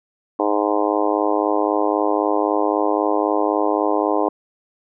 harmonic tone, 103.83 Hz, G#2, in tune, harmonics 3 / 4 / 5 / 6 / 7 / 8 / 9 / 10, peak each -22 / -23 / -24 / -25 / -25 / -26 / -27 / -27 dBFS, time 0.39-4.29 s, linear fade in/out 5 ms, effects none

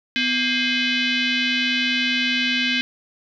sine tone with frequency modulation, 250.2 Hz, B3, 23 cents sharp, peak -18 dBFS, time 0.16-2.81 s, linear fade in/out 0 ms, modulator 925 Hz, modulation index 3.9, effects none

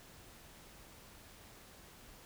silence, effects pink hiss -57 dBFS RMS until 2.25 s

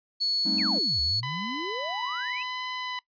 sine tone, 4400 Hz, C#8, 14 cents flat, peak -23 dBFS, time 0.2-1.21 s, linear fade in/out 20 ms
triangle chord, A half-diminished seventh, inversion third, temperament equal, 196 / 220 / 261.6 / 311.1 Hz, G3 / A3 / C4 / Eb4, 0 / 0 / 0 / 0 cents, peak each -32 dBFS, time 0.45-0.79 s, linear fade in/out 10 ms
sine exponential two-way sweep, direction down then up, 2722 to 69.3 to 2722 Hz, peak -33 dBFS, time 0.58-2.43 s, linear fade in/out 5 ms, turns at 1.01 s
15% pulse tone with vibrato, 1000 Hz, B5, 21 cents sharp, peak -25 dBFS, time 1.23-2.99 s, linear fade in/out 2 ms, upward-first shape sine, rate 0.87 Hz, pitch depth 15 cents each way
effects noise-tail reverb RT60 0.1 s tail -21 dB re dry + resampled to 11025 Hz

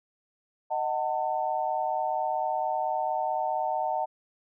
sine chord, D# diminished, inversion none, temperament just, 622.3 / 746.7 / 896 Hz, D#5 / F#5 / A5, 0 / +16 / +31 cents, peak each -32 / -29 / -30 dBFS, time 0.7-4.06 s, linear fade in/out 20 ms, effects none

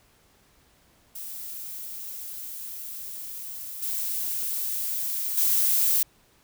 violet noise with level steps, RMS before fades -37 / -29 / -22 dBFS, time 1.15-6.03 s, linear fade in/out 5 ms, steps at 3.82 / 5.37 s, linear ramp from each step 10 ms, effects pink hiss -61 dBFS RMS until 6.43 s

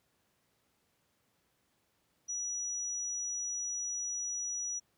sine tone, 5850 Hz, F#8, 21 cents flat, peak -34 dBFS, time 2.28-4.8 s, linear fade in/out 20 ms, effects pink hiss -75 dBFS RMS until 4.97 s + high-pass 80 Hz 12 dB/octave

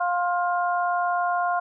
harmonic tone, 352.7 Hz, F4, 17 cents sharp, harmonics 2 / 3 / 4, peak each -23 / -27 / -29 dBFS, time 0-1.6 s, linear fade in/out 10 ms, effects none

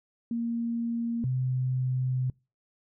sine tone pair in turn, 233.1 / 128.35 Hz, A#3 / C3, 0 / -33 cents, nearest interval minor seventh, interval 1033 cents, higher first, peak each -27 / -25 dBFS, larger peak second, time 0.31-1.24 / 1.24-2.3 s, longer second, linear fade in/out 2 ms, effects noise-tail reverb RT60 0.3 s tail -26 dB re dry

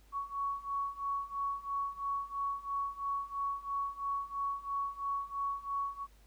sine beating tone pair, 1115 / 1118 Hz, C#6 / C#6, +10 / +14 cents, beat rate 3 Hz, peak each -38 / -36 dBFS, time 0.12-6.07 s, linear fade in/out 50 ms, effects added 50 Hz sine -59 dBFS peak until 6.26 s + pink hiss -67 dBFS RMS until 6.26 s

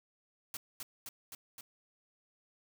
white noise with echo, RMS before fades -41 dBFS, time 0.54-0.57 s, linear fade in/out 2 ms, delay 260 ms, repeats 4, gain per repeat -2 dB, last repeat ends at 1.61 s, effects none

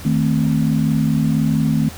sine chord, A diminished, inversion second, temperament equal, 155.56 / 220 / 261.6 Hz, Eb3 / A3 / C4, 0 / 0 / 0 cents, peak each -17 / -18 / -21 dBFS, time 0.05-1.89 s, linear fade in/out 5 ms, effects added 81 Hz sine -36 dBFS peak until 1.97 s + pink hiss -36 dBFS RMS until 1.97 s

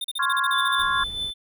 square tone bursts, 3628 Hz, A#7, 48 cents flat, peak -27 dBFS, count 12, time 0.01-0.825 s, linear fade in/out 5 ms, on 34 ms, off 37 ms
sine chord, Db major seventh, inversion third, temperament equal, 1046.5 / 1108.7 / 1396.9 / 1661.2 Hz, C6 / Db6 / F6 / Ab6, 0 / 0 / 0 / 0 cents, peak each -26 dBFS, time 0.19-1.04 s, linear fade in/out 5 ms
triangle tone with tremolo, 3520 Hz, A7, in tune, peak -23 dBFS, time 0.52-1.34 s, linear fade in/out 20 ms, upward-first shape triangle, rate 4.6 Hz, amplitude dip 60%
brown noise, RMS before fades -41 dBFS, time 0.78-1.31 s, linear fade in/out 10 ms
effects none

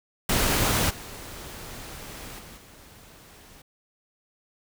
pink noise with level steps, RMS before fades -23 / -40 / -45 / -50 dBFS, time 0.29-3.62 s, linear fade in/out 5 ms, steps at 0.89 / 2.38 / 2.56 s, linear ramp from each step 20 ms, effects none

